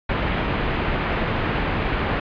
pink low-pass noise, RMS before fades -23 dBFS, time 0.09-2.2 s, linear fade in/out 5 ms, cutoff 2800 Hz, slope 24 dB/octave, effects resampled to 11025 Hz

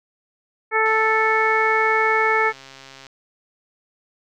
harmonic tone, 440 Hz, A4, in tune, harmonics 1 / 2 / 3 / 4 / 5, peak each -22 / -22 / -22 / -22 / -22 dBFS, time 0.71-2.53 s, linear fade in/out 50 ms
click train, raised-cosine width 0.2 ms, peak -24 dBFS, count 299, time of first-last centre 0.86-3.067 s, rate 135 Hz
effects none

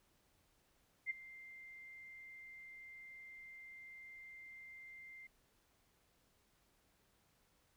sine tone with ADSR envelope, 2093 Hz, C7, in tune, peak -34 dBFS, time 1.06-5.27 s, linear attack 42 ms, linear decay 16 ms, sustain -18 dB, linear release 5 ms, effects pink hiss -75 dBFS RMS until 7.76 s

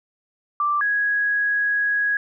sine tone pair in turn, 1174.7 / 1661.3 Hz, D6 / G#6, 0 / 0 cents, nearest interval tritone, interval 600 cents, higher second, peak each -18 dBFS, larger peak neither, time 0.6-0.81 / 0.81-2.17 s, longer second, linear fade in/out 2 ms, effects none

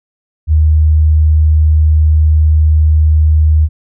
sine tone, 77.4 Hz, D#2, 9 cents flat, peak -5 dBFS, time 0.47-3.69 s, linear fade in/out 50 ms, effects none

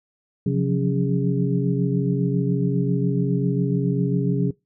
sine tone cluster, 133.9 / 172.2 / 179.5 / 278.9 / 409.9 Hz, C3 / F3 / F3 / C#4 / G#4, +40 / -24 / +48 / +11 / -23 cents, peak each -22 / -29 / -22 / -27 / -29 dBFS, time 0.46-4.51 s, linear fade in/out 5 ms, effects noise-tail reverb RT60 0.2 s tail -22 dB re dry

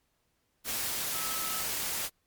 sine tone in noise, 1298 Hz, E6, 27 cents flat, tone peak -40 dBFS, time 1.11-1.65 s, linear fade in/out 50 ms, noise white, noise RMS -33 dBFS, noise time 0.64-2.1 s, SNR -10 dB, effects pink hiss -75 dBFS RMS until 2.26 s + MP3 96 kbps

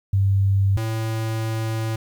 sine / square tone pair in turn, 98 / 111.54 Hz, G2 / A2, 0 / +24 cents, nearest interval major second, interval 224 cents, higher second, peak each -15 / -23 dBFS, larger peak first, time 0.13-0.77 / 0.77-1.96 s, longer second, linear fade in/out 5 ms, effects 9-bit

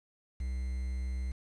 triangle tone with quantisation, 63.8 Hz, C2, 43 cents flat, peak -30 dBFS, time 0.4-1.32 s, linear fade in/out 5 ms, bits 9, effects resampled to 22050 Hz

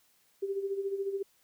sine tone with tremolo, 393.6 Hz, G4, 7 cents sharp, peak -28 dBFS, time 0.42-1.23 s, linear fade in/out 10 ms, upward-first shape sine, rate 14 Hz, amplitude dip 65%, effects white hiss -68 dBFS RMS until 1.43 s

